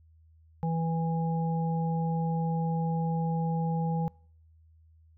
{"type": "harmonic tone", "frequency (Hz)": 164.2, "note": "E3", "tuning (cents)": -6, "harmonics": [1, 3, 5], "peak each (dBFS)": [-27, -38, -35], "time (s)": [0.63, 4.08], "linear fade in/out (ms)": 0, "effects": ["noise-tail reverb RT60 0.6 s tail -26 dB re dry", "added 80 Hz sine -56 dBFS peak until 5.17 s"]}